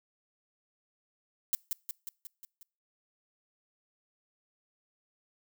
violet noise with echo, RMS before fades -28 dBFS, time 1.53-1.55 s, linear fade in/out 0 ms, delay 180 ms, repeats 6, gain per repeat -4 dB, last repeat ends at 2.63 s, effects noise-tail reverb RT60 0.4 s tail -26 dB re dry

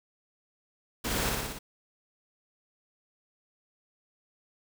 pink noise with echo, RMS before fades -32 dBFS, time 1.04-1.3 s, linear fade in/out 10 ms, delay 58 ms, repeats 5, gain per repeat -2 dB, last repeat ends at 1.59 s, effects none

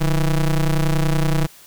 square ring-modulated tone, 82 Hz, E2, 9 cents flat, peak -13 dBFS, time 0-1.47 s, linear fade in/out 20 ms, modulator 66.7 Hz, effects white hiss -46 dBFS RMS until 1.66 s

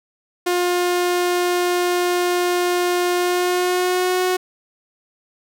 sawtooth tone with pitch glide, 355.4 to 366.7 Hz, F4 to F#4, +30 to -15 cents, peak -13 dBFS, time 0.46-4.37 s, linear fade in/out 10 ms, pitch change +55 cents, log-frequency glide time 3.16-4.25 s, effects none

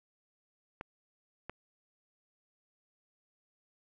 clicks, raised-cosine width 0.5 ms, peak -25 dBFS, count 2, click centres 0.811 / 1.496 s, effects none

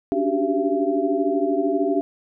sine tone cluster, 282.5 / 295.4 / 376.8 / 395.1 / 676 Hz, C#4 / D4 / F#4 / G4 / E5, +33 / +10 / +32 / +14 / +43 cents, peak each -25 dBFS, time 0.12-2.01 s, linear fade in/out 0 ms, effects none

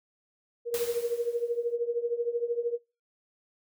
sine tone with tremolo, 473.4 Hz, A#4, 27 cents sharp, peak -23 dBFS, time 0.65-2.79 s, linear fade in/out 50 ms, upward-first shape triangle, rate 13 Hz, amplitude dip 90%
white noise with exponential decay, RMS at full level -35 dBFS, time 0.74-1.76 s, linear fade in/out 1 ms, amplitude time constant 220 ms
effects noise-tail reverb RT60 0.3 s tail -25 dB re dry

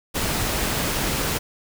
pink noise, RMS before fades -24 dBFS, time 0.14-1.39 s, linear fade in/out 20 ms, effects none

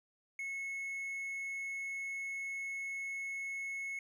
triangle tone, 2189 Hz, C#7, 22 cents flat, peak -36 dBFS, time 0.39-3.99 s, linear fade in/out 2 ms, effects none

